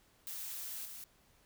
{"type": "noise with level steps", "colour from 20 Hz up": "blue", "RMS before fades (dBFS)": [-43, -48], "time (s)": [0.27, 1.04], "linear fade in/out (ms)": 0, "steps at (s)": 0.85, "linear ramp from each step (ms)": 5, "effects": ["pink hiss -68 dBFS RMS until 1.45 s"]}